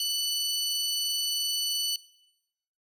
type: tone pair together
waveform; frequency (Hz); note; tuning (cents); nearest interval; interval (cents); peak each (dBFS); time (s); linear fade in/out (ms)
sawtooth; 2979 / 4457; F#7 / C#8; +11 / +9; perfect fifth; 698; -27; 0-1.96; 2
effects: noise-tail reverb RT60 0.9 s tail -19 dB re dry + resampled to 32000 Hz